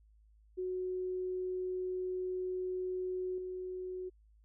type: tone with level steps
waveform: sine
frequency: 368.2 Hz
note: F#4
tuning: 8 cents flat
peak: -34 / -38 dBFS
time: 0.57-4.1 s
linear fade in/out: 20 ms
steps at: 3.38 s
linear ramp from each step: 2 ms
effects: added 53 Hz sine -61 dBFS peak until 4.44 s